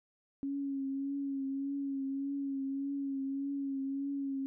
sine tone with vibrato, 275.2 Hz, C#4, 12 cents flat, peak -33 dBFS, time 0.43-4.46 s, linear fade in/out 0 ms, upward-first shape triangle, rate 1.7 Hz, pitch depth 37 cents each way, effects none

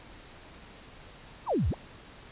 sine exponential two-way sweep, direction down then up, 1294 to 61.5 to 1294 Hz, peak -24 dBFS, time 1.46-1.75 s, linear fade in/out 50 ms, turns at 1.69 s, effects pink hiss -50 dBFS RMS until 2.31 s + resampled to 8000 Hz

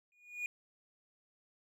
triangle tone with exponential growth, 2447 Hz, D#7, 29 cents flat, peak -31 dBFS, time 0.12-0.46 s, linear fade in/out 1 ms, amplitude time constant 73 ms, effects none

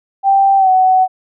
sine tone with pitch glide, 784 to 748.6 Hz, G5 to F#5, 0 to +20 cents, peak -7 dBFS, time 0.23-1.08 s, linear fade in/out 50 ms, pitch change -80 cents, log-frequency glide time 0.57-0.69 s, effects none

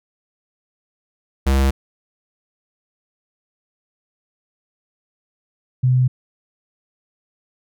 square / sine tone pair in turn, 67.4 / 127.23 Hz, C#2 / C3, -48 / -48 cents, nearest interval major seventh, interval 1100 cents, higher second, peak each -14 / -12 dBFS, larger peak second, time 1.46-1.71 / 5.83-6.08 s, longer neither, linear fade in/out 10 ms, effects none

